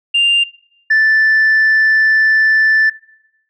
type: tone pair in turn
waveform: sine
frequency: 2794 / 1760.1 Hz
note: F7 / A6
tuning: 0 / 0 cents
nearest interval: minor sixth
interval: 800 cents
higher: first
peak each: -8 / -6 dBFS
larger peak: second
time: 0.14-0.44 / 0.9-2.9 s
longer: second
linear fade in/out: 10 ms
effects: noise-tail reverb RT60 0.9 s tail -22 dB re dry + tanh soft clip ceiling -6 dBFS